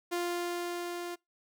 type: tone with level ramp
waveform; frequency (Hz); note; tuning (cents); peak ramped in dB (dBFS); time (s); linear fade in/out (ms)
sawtooth; 349.2; F4; 0; -26 to -33; 0.11-1.16; 20
effects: noise-tail reverb RT60 0.2 s tail -25 dB re dry